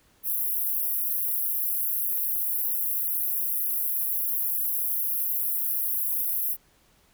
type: high-pass noise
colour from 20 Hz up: pink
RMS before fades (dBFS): -27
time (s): 0.23-6.57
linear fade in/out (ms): 50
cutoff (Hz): 11000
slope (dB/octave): 96
effects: pink hiss -62 dBFS RMS until 7.13 s